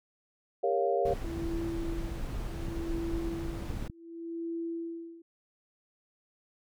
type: chord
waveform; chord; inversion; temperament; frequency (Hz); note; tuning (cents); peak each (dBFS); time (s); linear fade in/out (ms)
sine; G half-diminished seventh; none; equal with one note detuned; 399.1 / 466.2 / 554.4 / 698.5; G4 / Bb4 / Db5 / F5; +31 / 0 / 0 / 0; -31; 0.63-1.14; 10
type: noise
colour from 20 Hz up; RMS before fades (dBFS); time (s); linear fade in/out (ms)
brown; -36; 1.05-3.88; 5
type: tone with tremolo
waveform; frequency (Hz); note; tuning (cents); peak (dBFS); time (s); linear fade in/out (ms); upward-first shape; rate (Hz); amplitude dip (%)
sine; 333.8; E4; +22; -32; 1.24-5.22; 5; sine; 0.67; 95
type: clicks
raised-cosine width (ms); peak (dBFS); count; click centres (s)
5; -27; 5; 2.686 / 3.702 / 3.771 / 3.826 / 3.899
effects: none